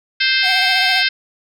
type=harmonic tone; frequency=523.3 Hz; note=C5; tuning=in tune; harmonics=3 / 4 / 5 / 6 / 7 / 8 / 9 / 10; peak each=-19 / -20 / -21 / -22 / -22 / -23 / -24 / -24 dBFS; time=0.2-1.09 s; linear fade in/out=10 ms
type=tone with vibrato; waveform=square; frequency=743 Hz; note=F#5; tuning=7 cents sharp; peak=-22 dBFS; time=0.42-1.04 s; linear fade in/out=50 ms; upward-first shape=sine; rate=15 Hz; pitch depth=43 cents each way
effects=none